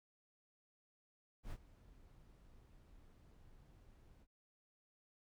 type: noise with ADSR envelope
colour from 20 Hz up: brown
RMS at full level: -44 dBFS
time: 1.43-4.27 s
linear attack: 86 ms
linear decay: 56 ms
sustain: -19 dB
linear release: 52 ms
effects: none